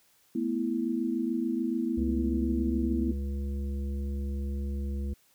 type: chord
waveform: sine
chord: A suspended second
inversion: none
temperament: equal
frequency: 220 / 246.9 / 329.6 Hz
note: A3 / B3 / E4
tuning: 0 / 0 / 0 cents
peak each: -33 / -30 / -31 dBFS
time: 0.35-3.12 s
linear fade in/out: 5 ms
type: harmonic tone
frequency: 69.3 Hz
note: C#2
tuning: in tune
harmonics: 1 / 3 / 5 / 7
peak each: -30 / -38 / -46 / -50 dBFS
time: 1.97-5.14 s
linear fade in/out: 10 ms
effects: white hiss -65 dBFS RMS until 5.34 s